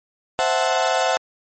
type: chord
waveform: 35% pulse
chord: F# half-diminished seventh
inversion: second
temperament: equal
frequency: 523.3 / 659.3 / 740 / 880 Hz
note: C5 / E5 / F#5 / A5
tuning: 0 / 0 / 0 / 0 cents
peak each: -22 / -21 / -20 / -24 dBFS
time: 0.39-1.17 s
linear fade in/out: 0 ms
effects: MP3 32 kbps